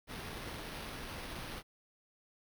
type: noise with sample-and-hold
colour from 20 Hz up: pink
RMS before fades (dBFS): -44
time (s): 0.07-1.63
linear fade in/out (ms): 50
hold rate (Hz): 7350
effects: none